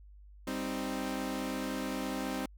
sawtooth chord, C minor, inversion second, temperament equal, 196 / 261.6 / 311.1 Hz, G3 / C4 / Eb4, 0 / 0 / 0 cents, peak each -36 / -32 / -36 dBFS, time 0.47-2.46 s, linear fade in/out 5 ms, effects added 50 Hz sine -51 dBFS peak until 2.57 s

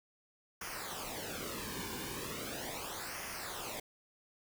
pink noise with flanger, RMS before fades -42 dBFS, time 0.61-3.8 s, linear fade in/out 5 ms, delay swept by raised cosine 0.25 to 1.55 ms, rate 0.38 Hz, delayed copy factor -0.75, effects none

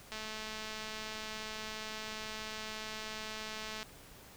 click train, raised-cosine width 0.2 ms, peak -25 dBFS, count 806, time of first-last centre 0.12-3.83 s, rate 217 Hz, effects pink hiss -55 dBFS RMS until 4.36 s

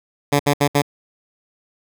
10% pulse tone bursts, 143.7 Hz, D3, 37 cents flat, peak -5 dBFS, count 4, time 0.32-0.821 s, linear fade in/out 10 ms, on 75 ms, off 67 ms, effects none

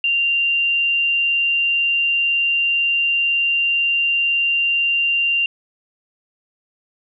sine tone, 2779 Hz, F7, 9 cents flat, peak -15 dBFS, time 0.04-5.46 s, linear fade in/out 2 ms, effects none

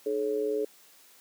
sine tone with amplitude modulation, 427.8 Hz, A4, 49 cents flat, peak -22 dBFS, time 0.06-0.65 s, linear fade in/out 5 ms, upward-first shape sine, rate 122 Hz, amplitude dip 85%, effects white hiss -57 dBFS RMS until 1.2 s + high-pass 200 Hz 12 dB/octave

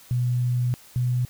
sine tone pair in turn, 123.3 / 124.16 Hz, B2 / B2, -2 / +10 cents, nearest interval unison, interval 12 cents, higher second, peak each -20 dBFS, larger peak neither, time 0.11-0.74 / 0.96-1.25 s, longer first, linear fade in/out 0 ms, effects white hiss -50 dBFS RMS until 1.29 s

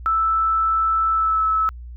sine tone with pitch glide, 1318.5 to 1302.6 Hz, E6 to E6, 0 to -21 cents, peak -16 dBFS, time 0.06-1.69 s, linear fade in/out 0 ms, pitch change -21 cents, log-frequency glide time 1.11-1.45 s, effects added 60 Hz sine -33 dBFS peak until 1.96 s

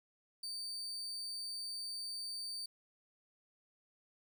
35% pulse tone, 4600 Hz, D8, 37 cents flat, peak -39 dBFS, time 0.43-2.66 s, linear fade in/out 5 ms, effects none

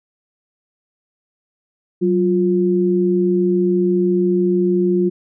sine tone pair together, 187.1 / 353.2 Hz, F#3 / F4, +20 / +20 cents, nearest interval major seventh, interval 1100 cents, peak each -17 / -15 dBFS, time 2.01-5.1 s, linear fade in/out 20 ms, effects none

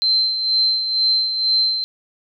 sine tone with tremolo, 4107 Hz, C8, 33 cents flat, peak -13 dBFS, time 0.02-1.84 s, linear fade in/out 0 ms, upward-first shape sine, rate 2.1 Hz, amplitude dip 55%, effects none

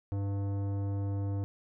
sine tone with tanh clipping, 99.5 Hz, G2, 26 cents sharp, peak -32 dBFS, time 0.12-1.44 s, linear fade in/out 0 ms, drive 15 dB, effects none

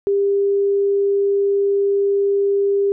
sine tone, 399.3 Hz, G4, 32 cents sharp, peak -14 dBFS, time 0.07-2.92 s, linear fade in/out 0 ms, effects none

